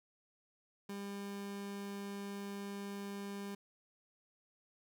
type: tone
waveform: 30% pulse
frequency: 200.2 Hz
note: G3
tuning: 37 cents sharp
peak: -39 dBFS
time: 0.89-3.55 s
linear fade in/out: 5 ms
effects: none